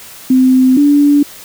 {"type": "tone pair in turn", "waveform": "sine", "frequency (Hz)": [258.1, 288.8], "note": ["C4", "D4"], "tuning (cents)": [-23, -29], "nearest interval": "major second", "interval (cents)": 194, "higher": "second", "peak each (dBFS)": -5, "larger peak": "neither", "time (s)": [[0.3, 0.77], [0.77, 1.23]], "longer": "first", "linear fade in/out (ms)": 5, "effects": ["white hiss -34 dBFS RMS until 1.44 s"]}